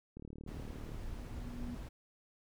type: click train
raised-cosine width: 3 ms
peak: -35 dBFS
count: 30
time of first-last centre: 0.17-0.945 s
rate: 37.4 Hz
type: tone with exponential growth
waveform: sine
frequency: 242.4 Hz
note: B3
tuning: 32 cents flat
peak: -40 dBFS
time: 0.46-1.75 s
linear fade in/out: 5 ms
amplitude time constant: 280 ms
type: noise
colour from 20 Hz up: brown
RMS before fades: -44 dBFS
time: 0.47-1.89 s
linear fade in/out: 10 ms
effects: none